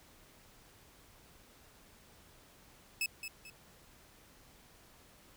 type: tone with echo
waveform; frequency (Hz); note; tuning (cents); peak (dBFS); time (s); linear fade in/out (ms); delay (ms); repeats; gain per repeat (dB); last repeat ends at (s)
sawtooth; 2600; E7; -24; -28; 3.01-3.06; 2; 220; 2; -9; 3.5
effects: pink hiss -61 dBFS RMS until 5.36 s